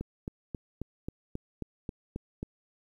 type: click train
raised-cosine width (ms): 3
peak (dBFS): -22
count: 10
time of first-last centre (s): 0.01-2.429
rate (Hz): 3.72
effects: 10-bit